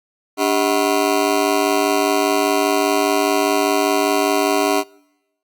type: ring-modulated tone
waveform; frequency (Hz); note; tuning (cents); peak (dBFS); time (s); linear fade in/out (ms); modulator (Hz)
20% pulse; 344.1; F4; -26; -7; 0.37-4.84; 50; 52.5
effects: noise-tail reverb RT60 0.9 s tail -24 dB re dry + Opus 48 kbps